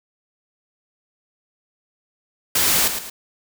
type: noise with echo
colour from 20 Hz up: white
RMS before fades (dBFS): -18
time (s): 2.55-2.88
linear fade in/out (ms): 5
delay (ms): 110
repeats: 2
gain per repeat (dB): -8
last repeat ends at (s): 3.1
effects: none